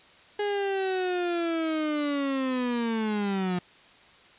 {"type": "linear sweep", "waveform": "35% pulse", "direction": "down", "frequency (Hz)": [415.3, 176.8], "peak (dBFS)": -24, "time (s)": [0.39, 3.59], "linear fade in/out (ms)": 5, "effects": ["white hiss -54 dBFS RMS until 4.38 s", "resampled to 8000 Hz"]}